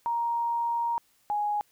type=tone pair in turn; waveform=sine; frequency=937 / 831 Hz; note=A#5 / G#5; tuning=+9 / +1 cents; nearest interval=major second; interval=208 cents; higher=first; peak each=-25 dBFS; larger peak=neither; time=0.06-0.98 / 1.3-1.61 s; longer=first; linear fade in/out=0 ms; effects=white hiss -66 dBFS RMS until 1.71 s